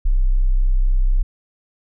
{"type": "tone", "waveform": "sine", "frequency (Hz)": 32.01, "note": "C1", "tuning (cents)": -37, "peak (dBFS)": -12, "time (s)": [0.05, 1.23], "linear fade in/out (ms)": 10, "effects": []}